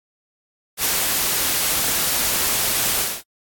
white noise with ADSR envelope, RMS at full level -18 dBFS, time 0.77-3.23 s, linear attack 77 ms, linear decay 18 ms, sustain -2 dB, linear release 230 ms, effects AAC 64 kbps

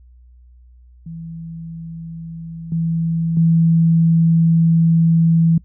sine tone with level steps, 164.81 Hz, E3, in tune, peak -28 / -16 / -10 dBFS, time 1.06-5.58 s, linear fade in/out 5 ms, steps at 2.72 / 3.37 s, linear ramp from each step 2 ms, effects noise-tail reverb RT60 0.1 s tail -23 dB re dry + added 61 Hz sine -43 dBFS peak until 5.64 s

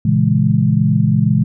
sine chord, A# half-diminished seventh, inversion none, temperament equal, 116.54 / 138.59 / 164.81 / 207.7 Hz, A#2 / C#3 / E3 / G#3, 0 / 0 / 0 / 0 cents, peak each -16 dBFS, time 0.05-1.44 s, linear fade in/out 5 ms, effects none

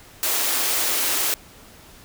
white high-pass noise, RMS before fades -22 dBFS, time 0.23-1.34 s, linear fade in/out 0 ms, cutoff 260 Hz, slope 96 dB/octave, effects pink hiss -47 dBFS RMS until 2.04 s

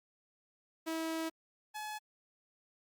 sawtooth tone pair in turn, 323.8 / 851.8 Hz, E4 / G#5, -31 / +44 cents, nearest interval octave + perfect fourth, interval 1675 cents, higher second, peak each -31 / -36 dBFS, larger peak first, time 0.86-1.3 / 1.74-1.99 s, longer first, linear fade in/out 20 ms, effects Opus 48 kbps

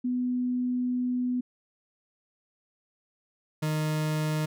sine / 40% pulse tone pair in turn, 248.8 / 154.26 Hz, B3 / D#3, +13 / -15 cents, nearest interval minor sixth, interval 828 cents, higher first, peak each -25 dBFS, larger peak neither, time 0.04-1.41 / 3.62-4.46 s, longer first, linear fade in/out 10 ms, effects none

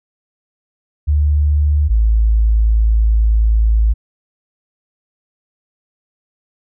sine tone pair in turn, 73.8 / 54.67 Hz, D2 / A1, +9 / -10 cents, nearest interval perfect fourth, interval 519 cents, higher first, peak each -10 / -9 dBFS, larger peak second, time 1.07-1.89 / 1.89-3.94 s, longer second, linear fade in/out 20 ms, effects none

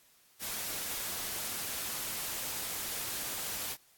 white noise, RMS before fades -37 dBFS, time 0.39-3.77 s, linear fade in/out 50 ms, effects white hiss -64 dBFS RMS until 3.97 s + AAC 64 kbps

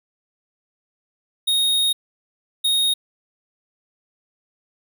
square tone bursts at uneven times, 3729 Hz, A#7, in tune, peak -17 dBFS, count 2, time 1.47-1.93 / 2.64-2.94 s, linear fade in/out 10 ms, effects none

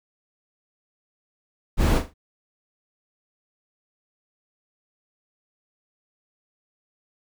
brown noise with echo, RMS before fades -17 dBFS, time 1.77-2.02 s, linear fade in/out 50 ms, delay 40 ms, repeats 3, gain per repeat -10 dB, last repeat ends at 2.14 s, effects none

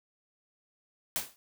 white noise with exponential decay, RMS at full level -28 dBFS, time 1.16-1.36 s, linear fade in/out 0 ms, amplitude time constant 43 ms, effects none

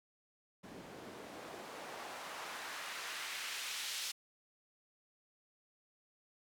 white noise with band-pass filter sweep, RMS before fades -45 dBFS, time 0.63-4.12 s, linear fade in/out 10 ms, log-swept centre 220 to 3900 Hz, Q 0.86, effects none

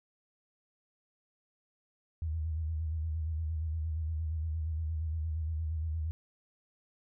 sine tone with vibrato, 79.4 Hz, D#2, 36 cents sharp, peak -31 dBFS, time 2.22-6.11 s, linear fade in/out 0 ms, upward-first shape square, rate 8.6 Hz, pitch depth 52 cents each way, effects none

